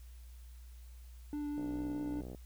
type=tone with vibrato; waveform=triangle; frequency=293.7 Hz; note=D4; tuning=in tune; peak=-34 dBFS; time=1.33-2.21 s; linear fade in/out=0 ms; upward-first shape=sine; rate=4.8 Hz; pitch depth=9 cents each way
type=click train; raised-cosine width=2 ms; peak=-33 dBFS; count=49; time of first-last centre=1.58-2.348 s; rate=62.5 Hz
effects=added 60 Hz sine -49 dBFS peak until 2.45 s + white hiss -66 dBFS RMS until 2.45 s